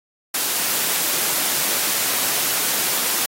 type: high-pass noise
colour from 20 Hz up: white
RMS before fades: -21 dBFS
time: 0.34-3.26 s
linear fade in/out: 5 ms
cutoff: 180 Hz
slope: 12 dB/octave
effects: AAC 48 kbps